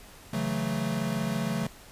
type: chord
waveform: square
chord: F# minor seventh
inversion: second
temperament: equal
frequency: 138.59 / 164.81 / 185 / 220 Hz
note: C#3 / E3 / F#3 / A3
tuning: 0 / 0 / 0 / 0 cents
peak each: -35 / -35 / -34 / -32 dBFS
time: 0.33-1.67 s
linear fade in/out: 5 ms
effects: pink hiss -50 dBFS RMS until 1.91 s + resampled to 32000 Hz